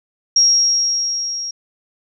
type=tone with level ramp; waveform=sine; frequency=5600 Hz; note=F8; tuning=4 cents sharp; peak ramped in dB=-8 to -23 dBFS; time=0.36-1.51 s; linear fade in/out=5 ms; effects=none